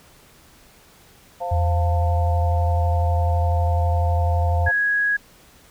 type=chord; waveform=sine; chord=F major; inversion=second; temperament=equal with one note detuned; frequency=523.3 / 698.5 / 893.3 Hz; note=C5 / F5 / A5; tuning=0 / 0 / +26 cents; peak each=-30 / -26 / -31 dBFS; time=1.4-4.72 s; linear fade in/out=20 ms
type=tone with vibrato; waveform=sine; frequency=83 Hz; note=E2; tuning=12 cents sharp; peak=-17 dBFS; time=1.51-4.69 s; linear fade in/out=10 ms; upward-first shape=sine; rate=12 Hz; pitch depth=39 cents each way
type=tone; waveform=sine; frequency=1661.2 Hz; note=G#6; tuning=in tune; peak=-17 dBFS; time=4.66-5.17 s; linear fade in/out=10 ms
effects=pink hiss -51 dBFS RMS until 5.7 s